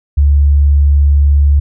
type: tone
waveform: sine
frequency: 71.6 Hz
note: D2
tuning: 43 cents flat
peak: -5 dBFS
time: 0.17-1.6 s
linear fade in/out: 10 ms
effects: none